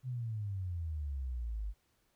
sine exponential sweep, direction down, 130.81 to 49 Hz, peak -35 dBFS, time 0.03-1.74 s, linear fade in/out 50 ms, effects pink hiss -75 dBFS RMS until 2.15 s

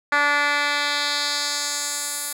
10% pulse tone with band-pass filter sweep, 290 Hz, D4, 22 cents flat, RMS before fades -23 dBFS, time 0.12-2.33 s, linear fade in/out 5 ms, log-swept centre 1700 to 11000 Hz, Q 1.5, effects none

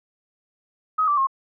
sine tone with pitch steps, 1265 / 1166.7 / 1076.1 Hz, D#6 / D6 / C6, +28 / -12 / +48 cents, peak -17 dBFS, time 0.98-1.271 s, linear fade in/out 10 ms, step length 97 ms, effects none

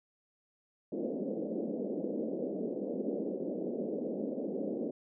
pink band-pass noise, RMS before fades -36 dBFS, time 0.92-4.91 s, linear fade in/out 5 ms, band 200 to 570 Hz, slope 48 dB/octave, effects none

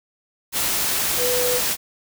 sine tone in noise, 495.1 Hz, B4, 4 cents sharp, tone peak -21 dBFS, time 1.17-1.61 s, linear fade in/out 50 ms, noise white, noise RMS -22 dBFS, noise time 0.52-1.77 s, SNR -2 dB, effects none

